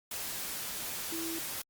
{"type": "tone in noise", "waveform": "sine", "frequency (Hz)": 329.6, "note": "E4", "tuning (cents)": 0, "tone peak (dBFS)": -37, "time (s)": [1.12, 1.39], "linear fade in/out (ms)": 5, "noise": "white", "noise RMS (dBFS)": -38, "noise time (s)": [0.11, 1.62], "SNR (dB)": -2, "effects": ["Opus 48 kbps"]}